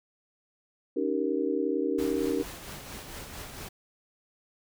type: chord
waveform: sine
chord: Eb dominant seventh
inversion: third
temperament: just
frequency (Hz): 280 / 311.1 / 388.9 / 466.7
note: Db4 / Eb4 / G4 / Bb4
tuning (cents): +18 / 0 / -14 / +2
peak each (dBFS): -31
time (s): 0.96-2.43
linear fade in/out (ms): 10
type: noise with tremolo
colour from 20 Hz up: pink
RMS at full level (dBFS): -40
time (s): 1.98-3.69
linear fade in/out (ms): 10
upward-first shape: triangle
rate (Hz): 4.4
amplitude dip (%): 45
effects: none